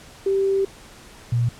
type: tone pair in turn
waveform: sine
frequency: 390.1 / 119.17 Hz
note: G4 / A#2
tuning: -8 / +39 cents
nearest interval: octave + major sixth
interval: 2053 cents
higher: first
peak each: -17 dBFS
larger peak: neither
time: 0.26-0.65 / 1.32-1.49 s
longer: first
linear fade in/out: 5 ms
effects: pink hiss -45 dBFS RMS until 1.59 s + low-pass 10000 Hz 12 dB/octave